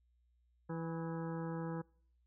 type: harmonic tone with a mistuned harmonic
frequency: 164.81 Hz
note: E3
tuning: in tune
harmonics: 1 / 2 / 3 / 5 / 6 / 7 / 8 / 9 / 10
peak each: -40 / -45 / -45 / -52 / -52 / -63 / -55 / -60 / -58 dBFS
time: 0.69-1.82 s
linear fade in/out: 10 ms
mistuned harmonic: 8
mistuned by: -45 cents
effects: noise-tail reverb RT60 0.6 s tail -26 dB re dry + added 60 Hz sine -70 dBFS peak until 2.26 s